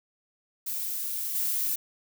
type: noise with level steps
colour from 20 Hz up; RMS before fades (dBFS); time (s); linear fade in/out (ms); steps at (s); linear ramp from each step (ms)
violet; -32 / -28; 0.66-1.76; 10; 1.34; 20
effects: none